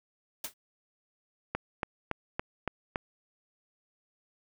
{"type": "noise with exponential decay", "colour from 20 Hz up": "white", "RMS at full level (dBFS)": -31, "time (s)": [0.44, 0.54], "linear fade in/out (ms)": 5, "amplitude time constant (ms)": 21}
{"type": "click train", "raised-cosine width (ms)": 0.5, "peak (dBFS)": -15, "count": 6, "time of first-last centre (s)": [1.55, 2.958], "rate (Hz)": 3.55}
{"effects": []}